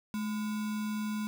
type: tone with sample-and-hold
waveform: sine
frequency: 213.2 Hz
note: G#3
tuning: 46 cents sharp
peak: -31 dBFS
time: 0.14-1.27 s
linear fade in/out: 0 ms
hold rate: 1225 Hz
effects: none